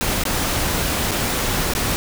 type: noise with dropouts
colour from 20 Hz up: pink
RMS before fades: -21 dBFS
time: 0.01-1.96 s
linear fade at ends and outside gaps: 0 ms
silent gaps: 0.237-0.253 / 1.111-1.116 / 1.736-1.751 s
effects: none